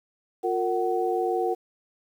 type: tone cluster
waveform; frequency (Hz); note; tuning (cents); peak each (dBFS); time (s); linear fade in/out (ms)
sine; 356.2 / 457.4 / 749; F4 / A#4 / F#5; +34 / -33 / +21; -27; 0.43-1.55; 20
effects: 9-bit